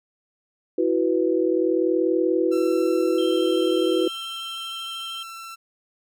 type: chord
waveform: sine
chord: E suspended second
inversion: none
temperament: equal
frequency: 329.6 / 370 / 493.9 Hz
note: E4 / F#4 / B4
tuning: 0 / 0 / 0 cents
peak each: -22 / -22 / -24 dBFS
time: 0.78-4.08 s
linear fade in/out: 5 ms
type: tone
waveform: sawtooth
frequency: 1343 Hz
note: E6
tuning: 32 cents sharp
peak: -32 dBFS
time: 2.51-5.56 s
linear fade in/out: 20 ms
type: tone with vibrato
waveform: triangle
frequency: 3163 Hz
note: G7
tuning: 15 cents sharp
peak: -30 dBFS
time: 3.18-5.23 s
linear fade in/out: 5 ms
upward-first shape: triangle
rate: 13 Hz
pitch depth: 18 cents each way
effects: none